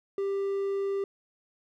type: tone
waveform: triangle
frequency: 394.7 Hz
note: G4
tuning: 12 cents sharp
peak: -25 dBFS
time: 0.18-1.04 s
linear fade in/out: 2 ms
effects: none